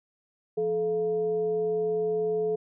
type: tone with frequency modulation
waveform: sine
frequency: 431.6 Hz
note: A4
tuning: 33 cents flat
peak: -24 dBFS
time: 0.57-2.56 s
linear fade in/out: 10 ms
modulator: 258 Hz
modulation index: 0.38
effects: none